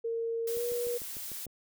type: tone with pitch glide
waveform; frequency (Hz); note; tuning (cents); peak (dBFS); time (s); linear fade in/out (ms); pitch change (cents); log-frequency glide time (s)
sine; 459.1 to 480.3; A#4 to B4; -26 to -48; -30; 0.04-0.98; 10; +78; 0.48-0.66
type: noise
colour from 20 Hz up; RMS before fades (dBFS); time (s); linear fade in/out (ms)
blue; -40; 0.47-1.46; 5
type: click train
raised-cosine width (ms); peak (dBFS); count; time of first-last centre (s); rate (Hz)
2; -35; 7; 0.57-1.467; 6.69
effects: none